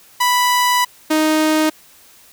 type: tone pair in turn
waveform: sawtooth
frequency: 987.8 / 311.1 Hz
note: B5 / D#4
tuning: 0 / 0 cents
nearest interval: octave + minor sixth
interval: 2000 cents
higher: first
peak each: -9 dBFS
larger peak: neither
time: 0.2-0.85 / 1.1-1.7 s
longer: first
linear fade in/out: 10 ms
effects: white hiss -47 dBFS RMS until 2.32 s